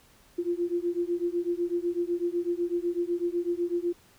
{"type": "beating tone pair", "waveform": "sine", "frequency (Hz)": [343.7, 351.7], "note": ["F4", "F4"], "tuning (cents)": [-28, 12], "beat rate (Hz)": 8, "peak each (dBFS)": -29, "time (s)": [0.38, 3.93], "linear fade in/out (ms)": 10, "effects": ["pink hiss -59 dBFS RMS until 4.18 s"]}